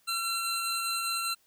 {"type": "tone pair together", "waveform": "25% pulse", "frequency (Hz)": [1358, 4069], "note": ["F6", "C8"], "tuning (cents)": [-49, -49], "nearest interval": "octave + perfect fifth", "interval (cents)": 1900, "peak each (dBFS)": -28, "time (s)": [0.07, 1.35], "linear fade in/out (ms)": 20, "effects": ["white hiss -67 dBFS RMS until 1.46 s"]}